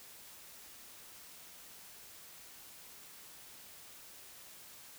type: silence
effects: white hiss -54 dBFS RMS until 4.98 s